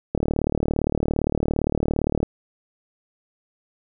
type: click train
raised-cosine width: 2 ms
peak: -8 dBFS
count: 79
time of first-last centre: 0.15-2.23 s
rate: 37.5 Hz
effects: none